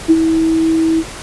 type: tone with ADSR envelope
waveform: sine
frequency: 324 Hz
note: E4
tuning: 30 cents flat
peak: -3 dBFS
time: 0.08-1.04 s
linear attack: 28 ms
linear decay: 46 ms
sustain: -7 dB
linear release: 53 ms
effects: pink hiss -29 dBFS RMS until 1.22 s + resampled to 24000 Hz